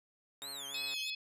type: click train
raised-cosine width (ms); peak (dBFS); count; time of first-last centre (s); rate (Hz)
0.5; -37; 73; 0.42-0.938; 139
type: tone with vibrato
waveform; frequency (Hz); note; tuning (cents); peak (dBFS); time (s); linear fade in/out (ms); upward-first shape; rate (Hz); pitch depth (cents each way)
sawtooth; 3656; A#7; -34; -39; 0.42-1.1; 0; triangle; 3; 290
type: harmonic tone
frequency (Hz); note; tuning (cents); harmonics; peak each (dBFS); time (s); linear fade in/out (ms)
851; G#5; +42; 3 / 4 / 5 / 6; -40 / -42 / -44 / -46; 0.74-1.15; 5
effects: high-pass 200 Hz 12 dB/octave + resampled to 32000 Hz